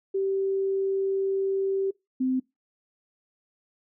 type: tone pair in turn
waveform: sine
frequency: 388.3 / 258.5 Hz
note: G4 / C4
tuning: -16 / -21 cents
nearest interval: perfect fifth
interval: 705 cents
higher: first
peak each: -23 / -22 dBFS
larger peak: second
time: 0.14-1.91 / 2.2-2.4 s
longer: first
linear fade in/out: 10 ms
effects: noise-tail reverb RT60 0.2 s tail -23 dB re dry